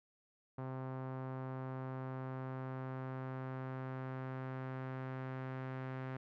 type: tone with low-pass filter sweep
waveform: sawtooth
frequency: 130.81 Hz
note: C3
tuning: in tune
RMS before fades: -43 dBFS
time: 0.58-6.17 s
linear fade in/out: 5 ms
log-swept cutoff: 1100 to 1800 Hz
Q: 1.4
effects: none